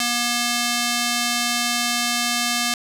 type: tone with band-pass filter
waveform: square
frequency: 239.6 Hz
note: A#3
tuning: 48 cents sharp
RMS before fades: -22 dBFS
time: 0-2.74 s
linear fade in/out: 2 ms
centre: 5700 Hz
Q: 0.62
effects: 7-bit